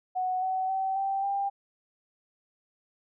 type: tone with pitch steps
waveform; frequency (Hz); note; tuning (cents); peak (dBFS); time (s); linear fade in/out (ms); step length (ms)
sine; 740 / 753.4 / 767 / 780.8 / 794.9; F#5 / F#5 / G5 / G5 / G5; 0 / +31 / -38 / -7 / +24; -26; 0.15-1.5; 20; 270
effects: none